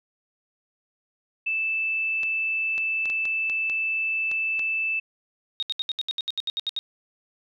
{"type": "tone", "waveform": "sine", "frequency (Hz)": 2637, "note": "E7", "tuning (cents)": 0, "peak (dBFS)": -23, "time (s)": [1.46, 5], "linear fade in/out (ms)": 10}
{"type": "clicks", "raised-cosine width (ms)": 0.2, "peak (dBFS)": -21, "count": 9, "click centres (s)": [2.233, 2.78, 3.056, 3.1, 3.254, 3.498, 3.698, 4.315, 4.594]}
{"type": "tone bursts", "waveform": "sine", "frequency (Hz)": 3729, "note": "A#7", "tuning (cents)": 0, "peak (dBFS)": -24, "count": 13, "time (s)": [5.6, 6.79], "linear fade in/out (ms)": 0, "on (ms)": 26, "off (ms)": 71}
{"effects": []}